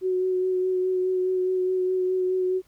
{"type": "tone with vibrato", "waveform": "sine", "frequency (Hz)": 370, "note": "F#4", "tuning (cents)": 0, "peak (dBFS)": -21, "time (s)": [0.01, 2.62], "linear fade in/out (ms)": 50, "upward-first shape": "sine", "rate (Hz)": 4.8, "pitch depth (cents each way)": 16, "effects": ["pink hiss -63 dBFS RMS until 2.67 s"]}